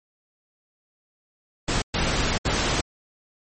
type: noise bursts at uneven times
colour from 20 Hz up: pink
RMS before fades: -23 dBFS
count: 3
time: 1.68-1.82 / 1.94-2.38 / 2.45-2.81 s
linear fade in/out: 5 ms
effects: low-pass 10000 Hz 12 dB/octave + MP3 32 kbps